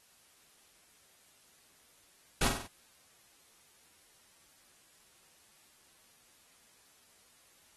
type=noise with echo; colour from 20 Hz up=pink; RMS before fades=-29 dBFS; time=2.41-2.48 s; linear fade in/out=5 ms; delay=47 ms; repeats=4; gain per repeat=-5 dB; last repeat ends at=2.668 s; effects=white hiss -64 dBFS RMS until 7.76 s + AAC 32 kbps